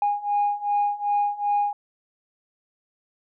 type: beating tone pair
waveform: sine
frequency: 819 / 821.6 Hz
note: G#5 / G#5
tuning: -24 / -19 cents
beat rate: 2.6 Hz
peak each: -24 / -22 dBFS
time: 0.02-1.73 s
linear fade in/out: 2 ms
effects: tanh soft clip ceiling -15 dBFS